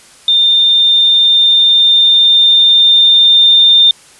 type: tone with level ramp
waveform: sine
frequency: 3611 Hz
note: A7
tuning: 44 cents sharp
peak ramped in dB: -6 to -3 dBFS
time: 0.28-3.91 s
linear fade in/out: 2 ms
effects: white hiss -41 dBFS RMS until 4.19 s + resampled to 24000 Hz